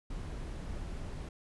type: noise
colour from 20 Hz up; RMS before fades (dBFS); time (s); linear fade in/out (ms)
brown; -40; 0.1-1.29; 5
effects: resampled to 24000 Hz